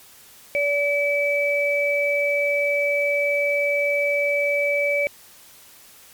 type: tone pair together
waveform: sine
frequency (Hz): 575 / 2300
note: D5 / D7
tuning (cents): -37 / -37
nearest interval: 2 octaves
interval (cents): 2400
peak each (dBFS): -21 / -21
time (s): 0.55-5.07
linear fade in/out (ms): 0
effects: white hiss -48 dBFS RMS until 6.13 s + MP3 96 kbps